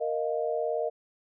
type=chord; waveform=sine; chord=Bb suspended fourth; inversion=none; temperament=equal with one note detuned; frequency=466.2 / 620.5 / 698.5 Hz; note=Bb4 / Eb5 / F5; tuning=0 / -5 / 0 cents; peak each=-30 / -30 / -34 dBFS; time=0-0.9 s; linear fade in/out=20 ms; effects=none